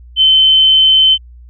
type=tone; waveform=sine; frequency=3072 Hz; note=G7; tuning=36 cents flat; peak=-5 dBFS; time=0.16-1.18 s; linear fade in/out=50 ms; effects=added 60 Hz sine -34 dBFS peak until 1.49 s